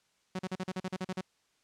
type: tone bursts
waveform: sawtooth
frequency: 185.9 Hz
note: F#3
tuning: 8 cents sharp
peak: -29 dBFS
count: 11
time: 0.35-1.211 s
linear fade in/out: 5 ms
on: 41 ms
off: 41 ms
effects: white hiss -72 dBFS RMS until 1.63 s + low-pass 7000 Hz 12 dB/octave